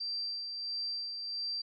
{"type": "tone with tremolo", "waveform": "sine", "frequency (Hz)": 4699, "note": "D8", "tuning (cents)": 0, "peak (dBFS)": -33, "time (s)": [0, 1.62], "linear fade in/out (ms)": 10, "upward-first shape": "sine", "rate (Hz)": 1.5, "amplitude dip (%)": 40, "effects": []}